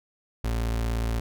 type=tone; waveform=35% pulse; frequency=56.9 Hz; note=A#1; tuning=41 cents flat; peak=-23 dBFS; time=0.44-1.2 s; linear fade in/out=5 ms; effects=none